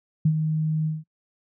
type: tone with ADSR envelope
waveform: sine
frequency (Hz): 156.3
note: D#3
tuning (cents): +8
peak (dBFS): -14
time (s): 0.25-1.04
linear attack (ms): 7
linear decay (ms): 70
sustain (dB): -7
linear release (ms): 180
effects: noise-tail reverb RT60 0.1 s tail -25 dB re dry